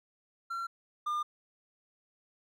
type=tone pair in turn; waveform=triangle; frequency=1364 / 1204.7 Hz; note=F6 / D6; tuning=-41 / +44 cents; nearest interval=major second; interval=215 cents; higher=first; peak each=-32 / -28 dBFS; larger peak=second; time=0.5-0.67 / 1.06-1.23 s; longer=neither; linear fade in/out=10 ms; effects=none